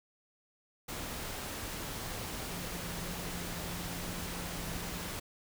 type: tone in noise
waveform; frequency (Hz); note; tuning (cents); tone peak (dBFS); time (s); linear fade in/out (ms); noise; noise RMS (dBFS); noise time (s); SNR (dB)
sine; 174.61; F3; 0; -44; 2.48-5.09; 10; pink; -40; 0.88-5.2; -7
effects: none